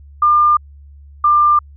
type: tone pair in turn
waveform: sine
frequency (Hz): 1200 / 1193.1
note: D6 / D6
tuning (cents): +37 / +27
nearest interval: unison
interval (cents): 10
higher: first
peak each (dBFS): -8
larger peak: neither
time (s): 0.22-0.57 / 1.24-1.59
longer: neither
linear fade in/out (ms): 5
effects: added 71 Hz sine -37 dBFS peak until 1.76 s